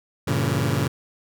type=chord; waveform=sawtooth; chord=G diminished seventh; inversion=none; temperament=just; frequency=98 / 117.6 / 141.12 / 169.34 Hz; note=G2 / Bb2 / Db3 / Fb3; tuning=0 / +16 / +31 / +47 cents; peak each=-23 / -21 / -20 / -26 dBFS; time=0.27-0.88 s; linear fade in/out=10 ms; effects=none